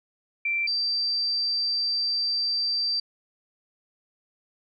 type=tone pair in turn; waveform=sine; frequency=2349 / 4683 Hz; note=D7 / D8; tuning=0 / -6 cents; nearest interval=octave; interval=1194 cents; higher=second; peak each=-23 dBFS; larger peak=neither; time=0.45-0.67 / 0.67-3 s; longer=second; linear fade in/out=5 ms; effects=none